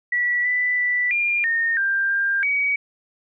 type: tone with pitch steps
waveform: sine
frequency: 1948 / 1985 / 1972 / 2404 / 1837 / 1587 / 1596 / 2263 Hz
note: B6 / B6 / B6 / D7 / A#6 / G6 / G6 / C#7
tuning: -24 / +8 / -3 / +40 / -26 / +21 / +31 / +35 cents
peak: -18 dBFS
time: 0.12-2.76 s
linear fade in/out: 5 ms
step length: 330 ms
effects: none